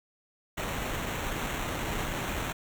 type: noise with sample-and-hold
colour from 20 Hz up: pink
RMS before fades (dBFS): -33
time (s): 0.57-2.53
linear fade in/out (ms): 10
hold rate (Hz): 4900
effects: none